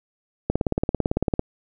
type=click train; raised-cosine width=2 ms; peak=-7 dBFS; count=17; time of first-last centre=0.5-1.394 s; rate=17.9 Hz; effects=none